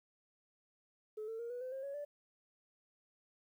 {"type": "tone with pitch steps", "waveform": "sine", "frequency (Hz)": [430, 449, 468.9, 489.7, 511.4, 534, 557.6, 582.3], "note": ["A4", "A4", "A#4", "B4", "C5", "C5", "C#5", "D5"], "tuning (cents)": [-40, 35, 10, -15, -40, 35, 10, -15], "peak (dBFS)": -39, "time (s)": [1.17, 2.05], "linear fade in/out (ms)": 10, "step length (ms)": 110, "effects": ["tanh soft clip ceiling -37 dBFS", "12-bit"]}